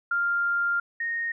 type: tone pair in turn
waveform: sine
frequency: 1396.9 / 1855.8 Hz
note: F6 / A#6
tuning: 0 / -8 cents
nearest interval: perfect fourth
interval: 492 cents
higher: second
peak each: -22 / -26 dBFS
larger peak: first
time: 0.11-0.8 / 1-1.32 s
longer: first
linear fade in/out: 5 ms
effects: none